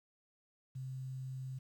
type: tone with quantisation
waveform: sine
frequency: 130.81 Hz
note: C3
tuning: in tune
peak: -40 dBFS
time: 0.75-1.59 s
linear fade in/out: 10 ms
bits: 11
effects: none